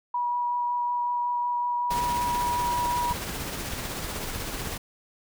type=tone with vibrato; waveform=sine; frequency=968 Hz; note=B5; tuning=35 cents flat; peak=-24 dBFS; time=0.14-3.13 s; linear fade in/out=5 ms; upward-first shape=sine; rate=5.4 Hz; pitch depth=9 cents each way
type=noise with tremolo; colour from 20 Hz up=pink; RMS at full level=-32 dBFS; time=1.9-4.78 s; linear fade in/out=10 ms; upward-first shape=sine; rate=16 Hz; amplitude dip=30%
type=click train; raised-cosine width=5 ms; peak=-23 dBFS; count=6; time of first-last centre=3.11-4.672 s; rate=3.2 Hz
effects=none